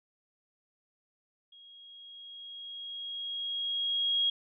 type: tone with level ramp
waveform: sine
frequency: 3284 Hz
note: G#7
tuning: 20 cents flat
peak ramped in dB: -52 to -24 dBFS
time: 1.52-4.3 s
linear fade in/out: 5 ms
effects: none